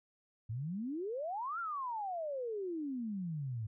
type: exponential two-way sweep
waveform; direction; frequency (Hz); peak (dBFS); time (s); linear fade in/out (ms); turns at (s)
sine; up then down; 103.83 to 1417 to 103.83; -36; 0.49-3.67; 10; 1.59
effects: none